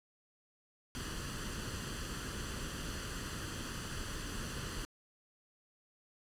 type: noise with comb filter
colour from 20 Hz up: pink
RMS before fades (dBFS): -41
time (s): 0.95-4.85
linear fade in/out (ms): 0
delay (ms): 0.66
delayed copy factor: +0.65
effects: low-pass 10000 Hz 12 dB/octave